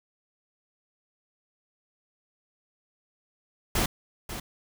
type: noise with echo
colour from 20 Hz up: pink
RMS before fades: -25 dBFS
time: 3.75-3.86 s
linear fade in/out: 5 ms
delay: 540 ms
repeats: 1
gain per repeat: -11 dB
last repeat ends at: 4.4 s
effects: none